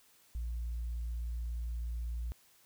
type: tone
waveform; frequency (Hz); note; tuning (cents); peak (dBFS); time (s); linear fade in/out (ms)
sine; 58.27; A#1; 0; -33; 0.35-2.32; 0
effects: tanh soft clip ceiling -32 dBFS + white hiss -65 dBFS RMS until 2.65 s